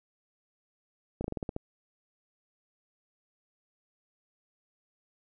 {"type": "slowing click train", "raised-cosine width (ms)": 2, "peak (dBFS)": -20, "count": 8, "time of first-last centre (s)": [1.21, 1.564], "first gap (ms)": 33, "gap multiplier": 1.14, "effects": []}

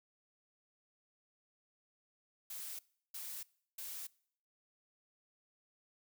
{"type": "noise bursts", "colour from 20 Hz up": "blue", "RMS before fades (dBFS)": -45, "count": 3, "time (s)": [2.5, 4.07], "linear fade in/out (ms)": 5, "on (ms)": 290, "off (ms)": 350, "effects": ["noise-tail reverb RT60 0.6 s tail -23 dB re dry"]}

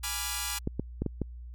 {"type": "chord", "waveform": "5% pulse", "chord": "G# diminished seventh", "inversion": "none", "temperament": "equal", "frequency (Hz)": [830.6, 987.8, 1174.7, 1396.9], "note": ["G#5", "B5", "D6", "F6"], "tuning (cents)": [0, 0, 0, 0], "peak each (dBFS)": -25, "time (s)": [0.03, 0.59], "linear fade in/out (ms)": 10}
{"type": "clicks", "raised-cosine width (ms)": 3, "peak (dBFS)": -16, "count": 5, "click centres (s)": [0.674, 0.796, 1.02, 1.063, 1.217]}
{"effects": ["added 60 Hz sine -40 dBFS peak until 1.54 s", "MP3 96 kbps"]}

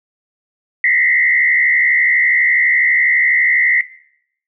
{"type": "tone with frequency modulation", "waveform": "sine", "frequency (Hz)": 1998, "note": "B6", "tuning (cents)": 20, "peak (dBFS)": -10, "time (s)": [0.84, 3.81], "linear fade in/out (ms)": 2, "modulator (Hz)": 72.1, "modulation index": 1.6, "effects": ["noise-tail reverb RT60 0.7 s tail -18 dB re dry"]}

